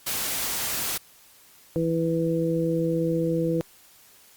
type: noise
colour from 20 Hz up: white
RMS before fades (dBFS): -28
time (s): 0.06-0.98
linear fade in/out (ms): 10
type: harmonic tone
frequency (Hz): 164.81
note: E3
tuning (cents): 0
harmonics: 1 / 2 / 3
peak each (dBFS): -26 / -26 / -26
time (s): 1.76-3.61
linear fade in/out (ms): 0
effects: white hiss -54 dBFS RMS until 4.36 s + Opus 48 kbps